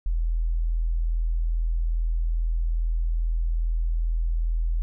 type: tone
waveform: sine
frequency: 41.2 Hz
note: E1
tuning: in tune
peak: -21 dBFS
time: 0.06-4.82 s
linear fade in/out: 0 ms
effects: none